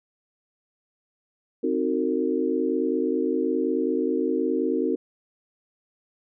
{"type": "chord", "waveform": "sine", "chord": "C half-diminished seventh", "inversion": "none", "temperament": "equal with one note detuned", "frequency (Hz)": [261.6, 311.1, 370, 455.3], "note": ["C4", "Eb4", "Gb4", "Bb4"], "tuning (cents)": [0, 0, 0, -41], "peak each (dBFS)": -27, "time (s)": [1.63, 4.96], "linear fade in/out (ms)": 10, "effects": []}